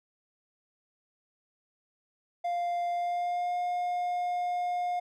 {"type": "tone with pitch glide", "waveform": "triangle", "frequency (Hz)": [698.5, 712.4], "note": ["F5", "F5"], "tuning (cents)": [0, 34], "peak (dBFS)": -26, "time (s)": [2.44, 5], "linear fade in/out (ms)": 10, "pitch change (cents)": 34, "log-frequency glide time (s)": [2.9, 3.58], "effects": []}